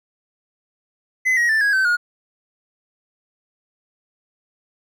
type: tone with pitch steps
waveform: triangle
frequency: 2031 / 1895 / 1768.1 / 1649.7 / 1539.2 / 1436.1 Hz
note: B6 / A#6 / A6 / G#6 / G6 / F6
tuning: +48 / +28 / +8 / -12 / -32 / +48 cents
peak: -13 dBFS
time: 1.25-1.97 s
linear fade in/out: 20 ms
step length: 120 ms
effects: none